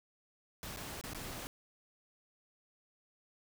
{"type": "noise with dropouts", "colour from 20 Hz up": "pink", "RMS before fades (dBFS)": -44, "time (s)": [0.63, 1.47], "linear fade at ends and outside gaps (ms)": 0, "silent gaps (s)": [[0.762, 0.771], [1.012, 1.038], [1.134, 1.147]], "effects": []}